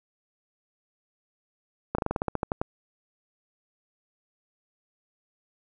slowing click train, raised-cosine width 1 ms, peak -12 dBFS, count 12, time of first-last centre 1.95-2.615 s, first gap 34 ms, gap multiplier 1.11, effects none

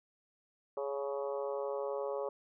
harmonic tone with a mistuned harmonic, 139.4 Hz, C#3, 10 cents sharp, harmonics 3 / 4 / 5 / 6 / 7 / 8 / 9, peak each -38 / -37 / -49 / -46 / -49 / -47 / -55 dBFS, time 0.77-2.29 s, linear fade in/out 2 ms, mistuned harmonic 6, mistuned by +22 cents, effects none

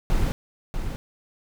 brown noise with echo, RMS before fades -21 dBFS, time 0.1-0.32 s, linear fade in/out 0 ms, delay 640 ms, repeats 1, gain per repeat -7 dB, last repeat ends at 0.96 s, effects none

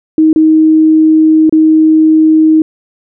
sine tone with dropouts, 314.8 Hz, D#4, 20 cents sharp, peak -3 dBFS, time 0.18-2.62 s, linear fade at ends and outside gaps 2 ms, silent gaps 0.33-0.36 / 1.495-1.525 s, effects none

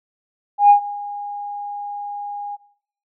sine tone with ADSR envelope, 818 Hz, G#5, 26 cents flat, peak -4 dBFS, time 0.58-2.57 s, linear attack 120 ms, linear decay 100 ms, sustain -22 dB, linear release 26 ms, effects noise-tail reverb RT60 0.7 s tail -21 dB re dry + tanh soft clip ceiling -1 dBFS

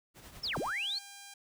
pink noise with tremolo, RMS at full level -49 dBFS, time 0.14-0.74 s, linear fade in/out 50 ms, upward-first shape triangle, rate 10 Hz, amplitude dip 60%
sine linear two-way sweep, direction down then up, 5600 to 92.4 to 4508 Hz, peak -32 dBFS, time 0.43-0.99 s, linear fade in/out 10 ms, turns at 0.58 s
5% pulse tone, 800 Hz, G5, 35 cents sharp, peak -36 dBFS, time 0.56-1.34 s, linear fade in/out 5 ms
effects none

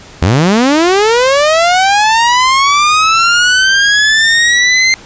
sawtooth linear sweep, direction up, 76.3 to 2093 Hz, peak -3 dBFS, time 0.22-4.94 s, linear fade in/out 0 ms, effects pink hiss -35 dBFS RMS until 5.05 s + resampled to 16000 Hz

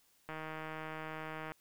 click train, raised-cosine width 0.5 ms, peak -28 dBFS, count 194, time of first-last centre 0.29-1.519 s, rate 157 Hz, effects white hiss -70 dBFS RMS until 1.6 s

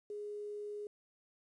sine tone with quantisation, 415.3 Hz, G#4, in tune, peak -40 dBFS, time 0.1-0.87 s, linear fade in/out 2 ms, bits 11, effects resampled to 24000 Hz

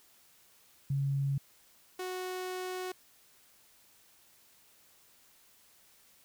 sine / sawtooth tone pair in turn, 138.59 / 368.2 Hz, C#3 / F#4, 0 / -8 cents, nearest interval octave + perfect fourth, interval 1692 cents, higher second, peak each -28 / -32 dBFS, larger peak first, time 0.9-1.38 / 1.99-2.92 s, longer second, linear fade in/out 5 ms, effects white hiss -63 dBFS RMS until 6.24 s

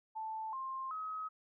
sine tone with pitch steps, 879 / 1057.5 / 1272.1 Hz, A5 / C6 / D#6, -2 / +18 / +38 cents, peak -38 dBFS, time 0.15-1.29 s, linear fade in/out 20 ms, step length 380 ms, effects none

